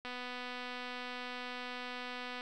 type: click train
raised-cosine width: 0.3 ms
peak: -27 dBFS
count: 586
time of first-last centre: 0.05-2.409 s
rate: 248 Hz
effects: none